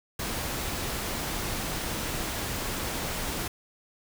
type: noise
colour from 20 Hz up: pink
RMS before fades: -32 dBFS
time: 0.19-3.48 s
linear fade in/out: 5 ms
effects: none